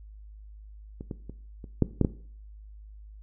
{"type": "clicks", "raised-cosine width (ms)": 3, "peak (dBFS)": [-25, -20, -27, -29, -7, -8, -10], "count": 7, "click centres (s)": [1.009, 1.112, 1.296, 1.642, 1.823, 2.013, 2.048], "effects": ["noise-tail reverb RT60 0.5 s tail -17 dB re dry", "added 52 Hz sine -44 dBFS peak until 3.22 s"]}